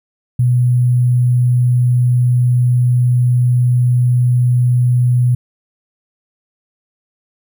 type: tone with sample-and-hold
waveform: sine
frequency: 123.47 Hz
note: B2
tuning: in tune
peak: -9 dBFS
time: 0.39-5.35 s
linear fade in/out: 5 ms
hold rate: 11025 Hz
effects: none